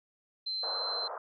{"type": "tone", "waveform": "sine", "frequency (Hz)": 4100, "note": "C8", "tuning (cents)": -36, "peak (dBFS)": -32, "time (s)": [0.46, 1.08], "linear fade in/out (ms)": 10}
{"type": "band-pass noise", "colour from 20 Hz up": "pink", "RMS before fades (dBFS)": -40, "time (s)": [0.63, 1.18], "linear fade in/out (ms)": 2, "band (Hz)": [480, 1400], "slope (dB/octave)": 48}
{"effects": []}